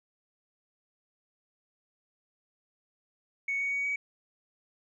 sine tone with pitch steps, 2222 / 2236 / 2250 / 2265 Hz, C#7 / C#7 / C#7 / C#7, +4 / +14 / +25 / +37 cents, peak -27 dBFS, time 3.48-3.96 s, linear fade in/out 5 ms, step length 120 ms, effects tanh soft clip ceiling -24 dBFS

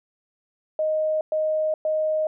sine tone bursts, 622.3 Hz, D#5, in tune, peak -20 dBFS, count 3, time 0.79-2.27 s, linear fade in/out 2 ms, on 420 ms, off 110 ms, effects none

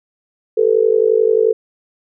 sine tone with amplitude modulation, 443.4 Hz, A4, 13 cents sharp, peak -6 dBFS, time 0.57-1.53 s, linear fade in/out 10 ms, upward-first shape sine, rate 51.4 Hz, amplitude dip 95%, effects none

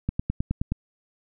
click train, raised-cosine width 5 ms, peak -12 dBFS, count 7, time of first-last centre 0.09-0.72 s, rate 9.52 Hz, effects none

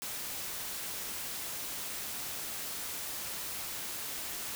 white noise, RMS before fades -39 dBFS, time 0.02-4.55 s, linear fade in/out 0 ms, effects none

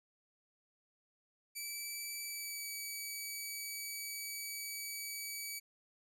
10% pulse tone with pitch glide, 2313 to 2282 Hz, D7 to C#7, -27 to +50 cents, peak -32 dBFS, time 1.55-5.6 s, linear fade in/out 20 ms, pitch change -23 cents, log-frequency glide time 2.23-2.67 s, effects none

